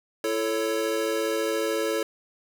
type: chord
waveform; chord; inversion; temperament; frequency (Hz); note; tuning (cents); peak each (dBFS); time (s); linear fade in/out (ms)
square; A major; second; equal with one note detuned; 335.2 / 440 / 554.4; E4 / A4 / C#5; +29 / 0 / 0; -31 / -28 / -30; 0.24-2.03; 2
effects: none